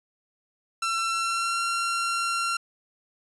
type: tone with pitch glide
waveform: sawtooth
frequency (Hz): 1347 to 1371.3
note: E6 to F6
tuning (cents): +37 to -32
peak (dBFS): -21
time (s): 0.82-2.57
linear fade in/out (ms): 5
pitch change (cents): +31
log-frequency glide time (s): 1.11-1.62
effects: resampled to 24000 Hz